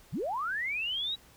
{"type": "linear sweep", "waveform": "sine", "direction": "up", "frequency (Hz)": [91.3, 3908], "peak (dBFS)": -30, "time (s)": [0.12, 1.16], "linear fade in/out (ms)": 20, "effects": ["added 60 Hz sine -64 dBFS peak until 1.36 s", "pink hiss -58 dBFS RMS until 1.36 s"]}